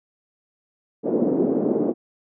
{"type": "band-pass noise", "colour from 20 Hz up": "white", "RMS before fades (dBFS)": -21, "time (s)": [1.03, 1.94], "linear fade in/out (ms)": 50, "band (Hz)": [220, 420], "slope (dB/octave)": 24, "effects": []}